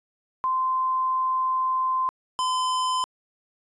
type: tone pair in turn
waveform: sine / square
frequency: 1037 / 1021.5 Hz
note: C6 / C6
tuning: -16 / -42 cents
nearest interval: unison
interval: 26 cents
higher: first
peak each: -21 / -23 dBFS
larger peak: first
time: 0.44-2.09 / 2.39-3.04 s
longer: first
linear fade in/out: 0 ms
effects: resampled to 22050 Hz